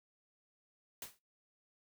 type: noise with exponential decay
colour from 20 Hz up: white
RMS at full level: -41 dBFS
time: 1.02-1.19 s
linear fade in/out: 2 ms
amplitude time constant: 36 ms
effects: noise-tail reverb RT60 0.2 s tail -20 dB re dry